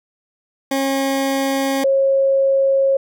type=tone pair in turn; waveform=20% pulse / sine; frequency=271.5 / 543 Hz; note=C#4 / C#5; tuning=-36 / -36 cents; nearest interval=octave; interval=1200 cents; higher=second; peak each=-12 dBFS; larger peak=neither; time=0.71-1.84 / 1.84-2.97 s; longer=neither; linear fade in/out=5 ms; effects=none